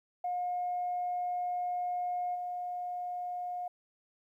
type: tone with level steps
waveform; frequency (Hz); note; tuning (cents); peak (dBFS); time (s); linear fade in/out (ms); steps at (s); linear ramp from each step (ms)
sine; 716; F5; +43; -30 / -34; 0.24-3.68; 5; 2.34; 20
effects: tanh soft clip ceiling -26 dBFS + 12-bit